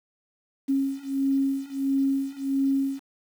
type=beating tone pair; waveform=sine; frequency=271.7 / 273.2 Hz; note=C#4 / C#4; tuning=-35 / -25 cents; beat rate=1.5 Hz; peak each=-26 / -25 dBFS; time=0.68-3 s; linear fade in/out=20 ms; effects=8-bit